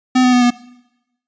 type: tone with pitch steps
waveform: square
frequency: 254.7 / 250.8 / 246.9 / 243.1 Hz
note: C4 / B3 / B3 / B3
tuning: -46 / +27 / 0 / -27 cents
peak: -10 dBFS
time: 0.15-0.506 s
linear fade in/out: 10 ms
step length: 89 ms
effects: noise-tail reverb RT60 0.9 s tail -20 dB re dry + resampled to 16000 Hz